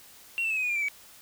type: tone with pitch steps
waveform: sine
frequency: 2736 / 2664 / 2594 / 2526 / 2460 / 2396 / 2333 / 2272 Hz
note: F7 / E7 / E7 / D#7 / D#7 / D7 / D7 / C#7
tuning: -36 / +18 / -28 / +26 / -20 / +34 / -12 / +42 cents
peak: -24 dBFS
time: 0.38-0.884 s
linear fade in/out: 0 ms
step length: 63 ms
effects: tanh soft clip ceiling -23 dBFS + white hiss -52 dBFS RMS until 1.21 s